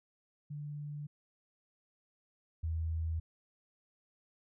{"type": "tone pair in turn", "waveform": "sine", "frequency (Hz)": [147.1, 81.09], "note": ["D3", "E2"], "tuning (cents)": [3, -28], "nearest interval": "minor seventh", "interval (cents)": 1031, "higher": "first", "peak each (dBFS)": [-39, -32], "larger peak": "second", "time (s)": [[0.5, 1.07], [2.63, 3.2]], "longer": "neither", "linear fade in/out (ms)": 10, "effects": []}